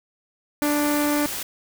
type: noise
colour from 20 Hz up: white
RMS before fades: -30 dBFS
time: 0.62-1.43 s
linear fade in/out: 5 ms
type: harmonic tone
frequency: 293.8 Hz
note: D4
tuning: 1 cent sharp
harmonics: 1 / 2 / 3 / 4 / 5 / 6 / 7 / 8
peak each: -21 / -27 / -31 / -33 / -35 / -37 / -38 / -39 dBFS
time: 0.62-1.26 s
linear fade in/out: 0 ms
effects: none